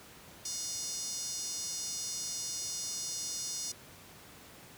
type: tone with high-pass filter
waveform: 5% pulse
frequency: 721 Hz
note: F#5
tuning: 45 cents flat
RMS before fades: -38 dBFS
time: 0.45-3.72 s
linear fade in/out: 5 ms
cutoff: 5500 Hz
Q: 2.8
effects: pink hiss -53 dBFS RMS until 4.77 s + high-pass 80 Hz 12 dB/octave